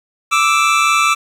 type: tone pair together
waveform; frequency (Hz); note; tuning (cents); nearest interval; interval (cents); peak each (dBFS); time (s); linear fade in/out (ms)
25% pulse; 1173.5 / 1318; D6 / E6; -2 / -1; major second; 201; -10; 0.31-1.15; 20
effects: low-pass 8000 Hz 12 dB/octave + 7-bit